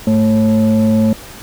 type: tone with frequency modulation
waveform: sine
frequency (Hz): 220.4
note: A3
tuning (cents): +3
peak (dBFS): -8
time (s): 0.07-1.13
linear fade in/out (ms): 2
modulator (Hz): 325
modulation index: 0.62
effects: tanh soft clip ceiling -4 dBFS + pink hiss -34 dBFS RMS until 1.42 s